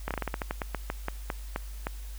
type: slowing click train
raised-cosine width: 0.5 ms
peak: -15 dBFS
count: 16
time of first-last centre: 0.08-1.869 s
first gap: 27 ms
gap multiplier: 1.19
effects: added 50 Hz sine -37 dBFS peak until 2.18 s + white hiss -52 dBFS RMS until 2.18 s